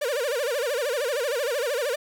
45% pulse tone with vibrato, 526 Hz, C5, 9 cents sharp, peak -24 dBFS, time 0.01-1.96 s, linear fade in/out 10 ms, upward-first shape sine, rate 13 Hz, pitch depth 230 cents each way, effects none

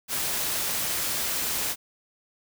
white noise, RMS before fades -28 dBFS, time 0.08-1.76 s, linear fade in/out 50 ms, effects none

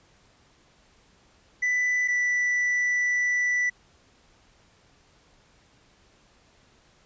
triangle tone pair in turn, 1987 / 1971 Hz, B6 / B6, +10 / -4 cents, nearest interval unison, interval 14 cents, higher first, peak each -20 dBFS, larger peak neither, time 1.62-2.08 / 2.08-3.7 s, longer second, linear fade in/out 10 ms, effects pink hiss -60 dBFS RMS until 7.05 s + resampled to 16000 Hz

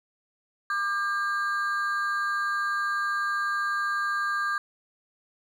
triangle ring-modulated tone, 1400 Hz, F6, 4 cents sharp, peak -20 dBFS, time 0.7-4.58 s, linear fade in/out 2 ms, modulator 208 Hz, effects none

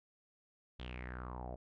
sawtooth tone with low-pass filter sweep, 61.9 Hz, B1, 5 cents sharp, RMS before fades -45 dBFS, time 0.79-1.56 s, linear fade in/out 10 ms, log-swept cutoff 3500 to 610 Hz, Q 5.9, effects none

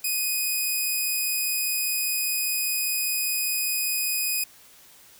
5% pulse tone, 2495 Hz, D#7, 4 cents sharp, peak -14 dBFS, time 0.04-4.44 s, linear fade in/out 5 ms, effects white hiss -52 dBFS RMS until 5.19 s

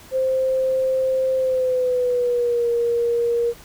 sine tone with pitch glide, 523.3 to 471.6 Hz, C5 to A#4, 0 to +20 cents, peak -17 dBFS, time 0.11-3.54 s, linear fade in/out 50 ms, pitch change -180 cents, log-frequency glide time 1.36-2.68 s, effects pink hiss -45 dBFS RMS until 3.64 s

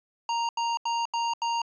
square tone bursts, 932.3 Hz, A#5, in tune, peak -26 dBFS, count 5, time 0.29-1.618 s, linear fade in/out 2 ms, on 200 ms, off 82 ms, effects resampled to 16000 Hz

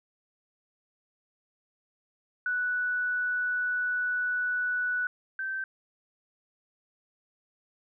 sine tone pair in turn, 1480 / 1551.5 Hz, F#6 / G6, 0 / -18 cents, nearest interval minor second, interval 82 cents, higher second, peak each -26 / -30 dBFS, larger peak first, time 2.46-5.07 / 5.39-5.64 s, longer first, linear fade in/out 2 ms, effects none

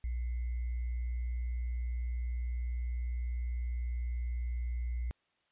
sine tone with sample-and-hold, 60.1 Hz, B1, 46 cents flat, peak -32 dBFS, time 0.04-5.11 s, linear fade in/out 0 ms, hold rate 2100 Hz, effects white hiss -75 dBFS RMS until 5.51 s + resampled to 8000 Hz

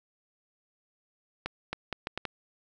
accelerating click train, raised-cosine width 0.3 ms, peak -16 dBFS, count 6, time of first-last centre 1.46-2.253 s, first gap 270 ms, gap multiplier 0.73, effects none

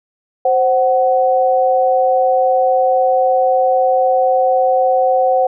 sine tone pair together, 523.3 / 747.1 Hz, C5 / F#5, 0 / +17 cents, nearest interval tritone, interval 617 cents, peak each -13 dBFS, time 0.45-5.47 s, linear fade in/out 5 ms, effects none

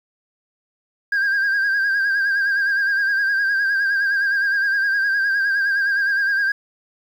sine tone with vibrato, 1604 Hz, G6, 39 cents sharp, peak -14 dBFS, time 1.12-6.52 s, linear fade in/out 5 ms, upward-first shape sine, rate 9.7 Hz, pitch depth 54 cents each way, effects tanh soft clip ceiling -15 dBFS + 8-bit

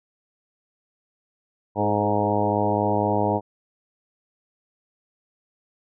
harmonic tone with a mistuned harmonic, 103.83 Hz, G#2, in tune, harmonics 1 / 2 / 3 / 4 / 5 / 6 / 7 / 8 / 9, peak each -28 / -28 / -28 / -28 / -28 / -28 / -28 / -28 / -28 dBFS, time 1.75-3.41 s, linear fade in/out 50 ms, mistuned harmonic 4, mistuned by +20 cents, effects none

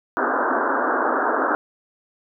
white band-pass noise, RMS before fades -21 dBFS, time 0.17-1.55 s, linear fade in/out 0 ms, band 240 to 1600 Hz, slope 96 dB/octave, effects none

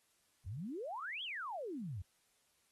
sine exponential two-way sweep, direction up then down, 82.41 to 3420 to 82.41 Hz, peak -40 dBFS, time 0.46-2.02 s, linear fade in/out 5 ms, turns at 1.23 s, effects white hiss -75 dBFS RMS until 2.71 s + AAC 32 kbps

